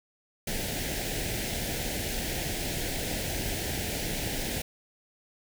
pink band-stop noise, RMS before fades -32 dBFS, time 0.47-4.62 s, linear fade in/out 5 ms, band 820 to 1600 Hz, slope 48 dB/octave, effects none

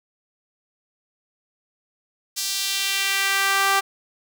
sawtooth tone with high-pass filter sweep, 392 Hz, G4, in tune, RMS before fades -22 dBFS, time 2.36-3.81 s, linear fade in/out 20 ms, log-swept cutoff 5200 to 980 Hz, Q 1.4, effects none

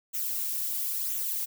violet noise with flanger, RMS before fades -31 dBFS, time 0.13-1.46 s, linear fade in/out 20 ms, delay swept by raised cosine 0.2 to 2.5 ms, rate 0.99 Hz, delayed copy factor -0.55, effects none

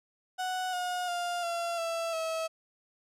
35% pulse tone with pitch steps, 740 / 720.6 / 701.7 / 683.3 / 665.4 / 647.9 Hz, F#5 / F#5 / F5 / F5 / E5 / E5, 0 / -46 / +8 / -38 / +16 / -30 cents, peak -29 dBFS, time 0.38-2.48 s, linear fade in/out 20 ms, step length 350 ms, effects low-pass 11000 Hz 12 dB/octave

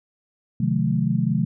sine tone cluster, 130.6 / 154.2 / 179.5 / 215.3 Hz, C3 / D#3 / F3 / A3, -3 / -15 / +48 / -37 cents, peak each -24 dBFS, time 0.6-1.45 s, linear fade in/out 5 ms, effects none

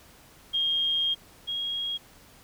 sine tone pair in turn, 3232 / 3281 Hz, G#7 / G#7, -48 / -22 cents, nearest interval unison, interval 26 cents, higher second, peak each -23 / -28 dBFS, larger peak first, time 0.53-1.15 / 1.47-1.98 s, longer first, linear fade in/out 20 ms, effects pink hiss -54 dBFS RMS until 2.43 s

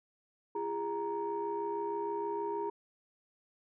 sine tone cluster, 341.9 / 408.3 / 935 Hz, F4 / G#4 / A#5, -37 / -29 / +5 cents, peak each -40 / -35 / -36 dBFS, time 0.55-2.7 s, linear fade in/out 5 ms, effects tanh soft clip ceiling -25 dBFS

